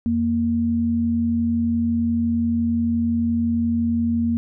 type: tone pair together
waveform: sine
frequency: 87.1 / 232.9 Hz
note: F2 / A#3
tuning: -4 / -1 cents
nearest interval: octave + perfect fourth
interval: 1703 cents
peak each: -27 / -18 dBFS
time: 0.06-4.37 s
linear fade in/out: 0 ms
effects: none